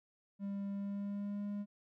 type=tone with pitch glide; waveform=triangle; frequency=199.1 to 204.2 Hz; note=G3 to G#3; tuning=+27 to -29 cents; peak=-35 dBFS; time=0.39-1.66 s; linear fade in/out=50 ms; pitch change=+44 cents; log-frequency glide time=0.73-1.44 s; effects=none